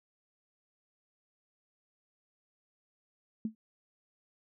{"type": "tone with exponential decay", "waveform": "sine", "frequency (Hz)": 220, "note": "A3", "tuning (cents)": 0, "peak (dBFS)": -27, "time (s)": [3.45, 3.55], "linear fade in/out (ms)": 2, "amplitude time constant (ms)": 21, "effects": []}